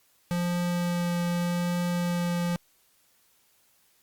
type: tone with vibrato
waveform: square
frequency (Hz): 174.61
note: F3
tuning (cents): 0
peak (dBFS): -26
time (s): 0.31-2.56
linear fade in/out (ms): 0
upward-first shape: triangle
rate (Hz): 0.83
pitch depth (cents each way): 9
effects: white hiss -65 dBFS RMS until 4.02 s + Opus 48 kbps